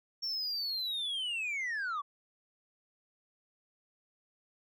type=linear sweep; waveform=sine; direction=down; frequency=5510 to 1106 Hz; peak=-30 dBFS; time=0.22-2.02 s; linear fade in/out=20 ms; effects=tanh soft clip ceiling -32 dBFS